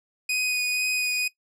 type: tone with vibrato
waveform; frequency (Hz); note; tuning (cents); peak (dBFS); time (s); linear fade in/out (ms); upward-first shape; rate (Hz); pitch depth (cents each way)
sawtooth; 2489; D#7; 0; -20; 0.29-1.28; 5; sine; 2.1; 11
effects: noise-tail reverb RT60 0.1 s tail -18 dB re dry + low-pass 12000 Hz 12 dB/octave